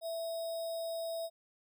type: tone with sample-and-hold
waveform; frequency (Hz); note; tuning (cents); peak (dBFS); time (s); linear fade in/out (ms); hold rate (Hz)
sine; 661; E5; +5; -35; 0.01-1.3; 50; 4410
effects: none